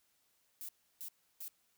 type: noise bursts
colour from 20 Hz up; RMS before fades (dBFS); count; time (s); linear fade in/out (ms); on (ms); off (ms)
violet; -45; 3; 0.61-1.481; 0; 77; 320
effects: white hiss -75 dBFS RMS until 1.77 s